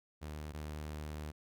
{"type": "tone pair in turn", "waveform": "sawtooth", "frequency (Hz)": [75.8, 75.8], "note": ["D#2", "D#2"], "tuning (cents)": [-45, -45], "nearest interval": "unison", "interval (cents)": 0, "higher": "neither", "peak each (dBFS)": [-38, -37], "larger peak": "second", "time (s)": [[0.21, 0.53], [0.53, 1.32]], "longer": "second", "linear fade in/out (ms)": 20, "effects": []}